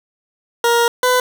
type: tone pair in turn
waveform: 20% pulse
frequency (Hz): 470.5 / 501.7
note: A#4 / B4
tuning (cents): +16 / +27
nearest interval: minor second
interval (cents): 111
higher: second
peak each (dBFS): -7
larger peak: neither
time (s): 0.64-0.88 / 1.03-1.2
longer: first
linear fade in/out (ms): 2
effects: 7-bit